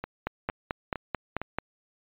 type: two click trains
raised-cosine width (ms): 0.5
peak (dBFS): -13 / -18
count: 7 / 4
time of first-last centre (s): 0.27-1.586 / 0.04-1.416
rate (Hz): 4.56 / 2.18
effects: resampled to 8000 Hz